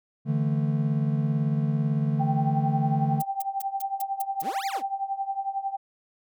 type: chord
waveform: triangle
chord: D suspended second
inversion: none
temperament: equal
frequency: 146.83 / 164.81 / 220 Hz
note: D3 / E3 / A3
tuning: 0 / 0 / 0 cents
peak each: -22 / -28 / -27 dBFS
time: 0.25-3.23 s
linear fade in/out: 50 ms
type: tone with tremolo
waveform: sine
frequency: 784 Hz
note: G5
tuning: in tune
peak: -23 dBFS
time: 2.19-5.77 s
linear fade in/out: 20 ms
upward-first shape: triangle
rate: 11 Hz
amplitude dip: 90%
type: noise bursts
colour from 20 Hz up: violet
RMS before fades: -34 dBFS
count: 7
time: 3.2-4.42 s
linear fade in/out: 5 ms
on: 20 ms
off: 180 ms
type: exponential two-way sweep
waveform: 20% pulse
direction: up then down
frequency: 119.4 to 2493 to 189.9 Hz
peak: -29 dBFS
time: 4.41-4.83 s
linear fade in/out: 50 ms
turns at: 4.66 s
effects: none